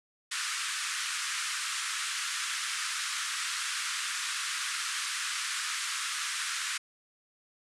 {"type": "band-pass noise", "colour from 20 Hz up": "pink", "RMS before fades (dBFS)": -34, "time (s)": [0.31, 6.78], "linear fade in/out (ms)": 10, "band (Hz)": [1200, 10000], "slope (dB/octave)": 48, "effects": []}